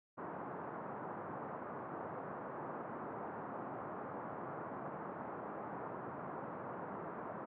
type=band-pass noise; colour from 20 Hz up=white; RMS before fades=-45 dBFS; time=0.17-7.46 s; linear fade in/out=20 ms; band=120 to 1200 Hz; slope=24 dB/octave; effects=low-pass 2000 Hz 12 dB/octave